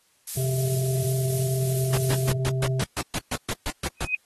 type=noise with tremolo; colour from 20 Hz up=violet; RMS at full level=-28 dBFS; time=0.27-2.32 s; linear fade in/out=5 ms; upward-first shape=sine; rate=2.9 Hz; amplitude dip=25%
type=harmonic tone; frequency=130.81 Hz; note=C3; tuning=in tune; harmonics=1 / 3 / 5; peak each=-23 / -33 / -37 dBFS; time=0.37-2.83 s; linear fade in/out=5 ms
type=noise bursts; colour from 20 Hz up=pink; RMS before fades=-28 dBFS; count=13; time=1.93-4.049 s; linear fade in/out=0 ms; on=43 ms; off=130 ms
type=tone with exponential growth; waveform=sine; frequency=2509 Hz; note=D#7; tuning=14 cents sharp; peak=-18 dBFS; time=3.97-4.15 s; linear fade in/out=2 ms; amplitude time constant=38 ms
effects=white hiss -64 dBFS RMS until 4.25 s + AAC 32 kbps